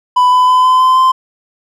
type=tone with pitch steps; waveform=triangle; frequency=996 / 1004.1 / 1012.2 / 1020.5 / 1028.7 / 1037.1 Hz; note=B5 / B5 / B5 / C6 / C6 / C6; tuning=+14 / +28 / +42 / -44 / -30 / -16 cents; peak=-4 dBFS; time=0.16-1.12 s; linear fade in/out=10 ms; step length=160 ms; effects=none